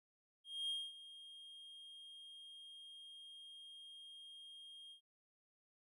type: tone with ADSR envelope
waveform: triangle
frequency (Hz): 3230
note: G#7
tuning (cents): -49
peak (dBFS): -36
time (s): 0.44-5.01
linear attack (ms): 250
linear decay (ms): 230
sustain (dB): -16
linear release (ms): 98
effects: none